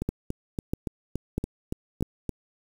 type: two click trains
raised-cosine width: 3 ms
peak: -13 / -16 dBFS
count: 4 / 9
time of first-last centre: 0.09-2.025 / 0.02-2.293 s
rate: 1.55 / 3.52 Hz
effects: 7-bit